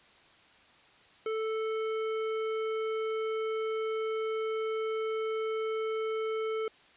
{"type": "tone with hard clipping", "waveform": "triangle", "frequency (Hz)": 440, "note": "A4", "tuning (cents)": 0, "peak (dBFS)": -32, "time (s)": [1.26, 6.68], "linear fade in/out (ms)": 2, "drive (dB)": 18, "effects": ["white hiss -59 dBFS RMS until 6.96 s", "resampled to 8000 Hz"]}